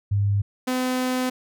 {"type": "tone pair in turn", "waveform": ["sine", "sawtooth"], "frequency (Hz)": [101, 254.5], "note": ["G#2", "C4"], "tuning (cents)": [-48, -48], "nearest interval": "octave + major third", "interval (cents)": 1600, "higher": "second", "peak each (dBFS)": -18, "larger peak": "neither", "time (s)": [[0.11, 0.42], [0.67, 1.3]], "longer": "second", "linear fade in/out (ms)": 10, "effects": []}